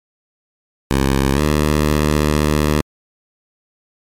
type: tone with pitch glide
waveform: 10% pulse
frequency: 67.8 to 75.23 Hz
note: C#2 to D2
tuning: -38 to +42 cents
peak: -5 dBFS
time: 0.91-2.81 s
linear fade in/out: 0 ms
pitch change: +180 cents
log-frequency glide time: 1.34-1.4 s
effects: MP3 96 kbps